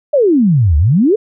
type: exponential two-way sweep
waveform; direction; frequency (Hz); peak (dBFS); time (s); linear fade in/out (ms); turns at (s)
sine; down then up; 622.3 to 69.7 to 464.8; -7; 0.13-1.16; 10; 0.77
effects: none